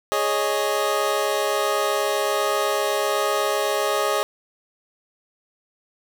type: chord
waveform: 25% pulse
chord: Ab suspended fourth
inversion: none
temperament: equal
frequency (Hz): 415.3 / 554.4 / 622.3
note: Ab4 / Db5 / Eb5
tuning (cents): 0 / 0 / 0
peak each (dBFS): -21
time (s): 0.12-4.23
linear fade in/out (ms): 0
effects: none